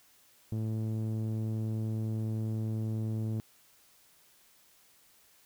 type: tone with low-pass filter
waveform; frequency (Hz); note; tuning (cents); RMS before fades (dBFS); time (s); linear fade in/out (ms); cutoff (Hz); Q
sawtooth; 110; A2; 0; -33; 0.52-3.4; 0; 310; 0.75
effects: white hiss -63 dBFS RMS until 5.45 s